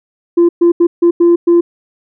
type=tone bursts at uneven times; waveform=sine; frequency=343.6 Hz; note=F4; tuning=28 cents flat; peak=-3 dBFS; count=6; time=0.37-0.49 / 0.61-0.72 / 0.8-0.87 / 1.02-1.11 / 1.2-1.36 / 1.47-1.61 s; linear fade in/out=10 ms; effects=tanh soft clip ceiling -3 dBFS